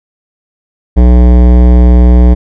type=tone with hard clipping; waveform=sine; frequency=60.9 Hz; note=B1; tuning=24 cents flat; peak=-3 dBFS; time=0.96-2.35 s; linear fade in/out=20 ms; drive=17 dB; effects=none